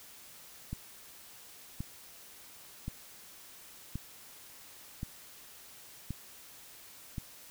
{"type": "click train", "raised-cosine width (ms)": 5, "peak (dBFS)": -24, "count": 7, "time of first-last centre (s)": [0.73, 7.182], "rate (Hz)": 0.93, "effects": ["white hiss -53 dBFS RMS until 7.5 s"]}